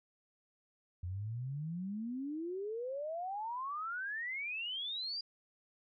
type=exponential sweep; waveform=sine; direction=up; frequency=85.9 to 4868 Hz; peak=-37 dBFS; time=1.03-5.21 s; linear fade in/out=5 ms; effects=none